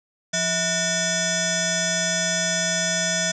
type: tone with frequency modulation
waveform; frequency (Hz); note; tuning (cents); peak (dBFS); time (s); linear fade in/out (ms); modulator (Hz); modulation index
sine; 2637; E7; 0; -20; 0.33-3.32; 10; 821; 5.3
effects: none